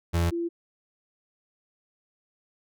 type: tone pair in turn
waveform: 35% pulse / sine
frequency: 85 / 340 Hz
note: F2 / F4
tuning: -46 / -46 cents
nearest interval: 2 octaves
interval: 2400 cents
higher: second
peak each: -20 / -26 dBFS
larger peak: first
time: 0.13-0.31 / 0.31-0.49 s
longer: neither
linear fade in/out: 20 ms
effects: none